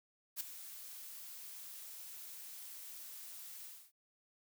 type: noise with ADSR envelope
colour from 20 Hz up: blue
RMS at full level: -37 dBFS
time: 0.36-3.92 s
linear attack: 46 ms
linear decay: 6 ms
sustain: -13 dB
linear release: 270 ms
effects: none